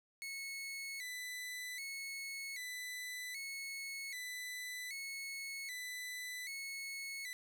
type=tone with vibrato; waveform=sawtooth; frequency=2093 Hz; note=C7; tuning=in tune; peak=-39 dBFS; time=0.22-7.33 s; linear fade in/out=0 ms; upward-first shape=square; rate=0.64 Hz; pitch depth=83 cents each way; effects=none